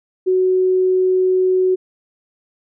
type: tone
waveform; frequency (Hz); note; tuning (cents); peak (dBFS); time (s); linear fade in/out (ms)
sine; 371.3; F#4; +6; -12; 0.26-1.76; 20
effects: none